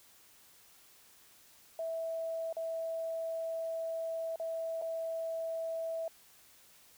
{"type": "tone with dropouts", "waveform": "sine", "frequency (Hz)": 655, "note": "E5", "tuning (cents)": -11, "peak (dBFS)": -34, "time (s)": [1.79, 6.08], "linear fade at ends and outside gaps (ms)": 2, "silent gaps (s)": [[2.527, 2.567], [4.359, 4.398], [4.815, 4.821]], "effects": ["white hiss -61 dBFS RMS until 6.97 s"]}